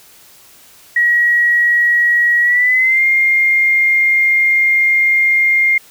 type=tone with pitch glide; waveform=sine; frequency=1909 to 2118 Hz; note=A#6 to C7; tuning=+41 to +21 cents; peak=-9 dBFS; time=0.96-5.78 s; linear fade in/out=5 ms; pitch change=+180 cents; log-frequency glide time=2.41-3.04 s; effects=white hiss -44 dBFS RMS until 5.9 s